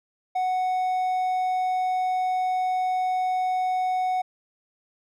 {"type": "tone", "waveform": "triangle", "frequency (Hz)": 740, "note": "F#5", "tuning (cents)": 0, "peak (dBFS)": -20, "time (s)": [0.35, 4.22], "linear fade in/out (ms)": 10, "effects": []}